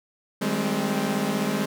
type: chord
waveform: sawtooth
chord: Ab major seventh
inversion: second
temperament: equal with one note detuned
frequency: 155.56 / 196 / 211.8 / 261.6 Hz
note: Eb3 / G3 / Ab3 / C4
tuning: 0 / 0 / +34 / 0 cents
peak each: -29 / -24 / -23 / -26 dBFS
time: 0.41-1.66 s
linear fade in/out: 10 ms
effects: none